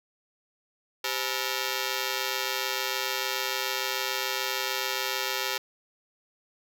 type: ring-modulated tone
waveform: 5% pulse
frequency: 457.2 Hz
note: A#4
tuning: 34 cents flat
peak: -13 dBFS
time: 1.04-5.58 s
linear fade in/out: 5 ms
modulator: 63.4 Hz
effects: none